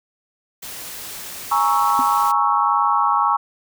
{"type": "noise", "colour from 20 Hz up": "white", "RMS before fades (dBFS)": -33, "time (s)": [0.62, 2.32], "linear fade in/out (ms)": 10}
{"type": "chord", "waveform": "sine", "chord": "A# half-diminished seventh", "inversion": "third", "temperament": "equal", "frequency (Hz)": [830.6, 932.3, 1108.7, 1318.5], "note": ["G#5", "A#5", "C#6", "E6"], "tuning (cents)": [0, 0, 0, 0], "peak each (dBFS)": [-21, -21, -18, -22], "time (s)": [1.51, 3.37], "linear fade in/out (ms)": 10}
{"type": "tone with exponential decay", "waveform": "sine", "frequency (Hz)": 260, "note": "C4", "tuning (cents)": -11, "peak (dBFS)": -20, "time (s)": [1.99, 2.07], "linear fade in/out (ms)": 1, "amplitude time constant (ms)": 16}
{"effects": []}